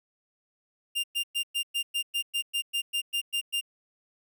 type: tone bursts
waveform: 45% pulse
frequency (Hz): 2800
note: F7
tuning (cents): +4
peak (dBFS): -26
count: 14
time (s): 0.95-3.612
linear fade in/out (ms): 20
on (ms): 88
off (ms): 110
effects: none